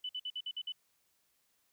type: tone bursts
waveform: sine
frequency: 2994 Hz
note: F#7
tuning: 20 cents sharp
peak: -36 dBFS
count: 7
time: 0.04-0.722 s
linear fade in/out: 5 ms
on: 52 ms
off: 53 ms
effects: white hiss -75 dBFS RMS until 1.72 s